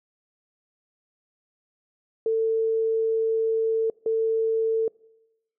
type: tone bursts at uneven times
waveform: sine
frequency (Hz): 447.2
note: A4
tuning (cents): +28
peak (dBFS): -20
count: 2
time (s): 2.26-3.9 / 4.06-4.88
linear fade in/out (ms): 2
effects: noise-tail reverb RT60 1.0 s tail -25 dB re dry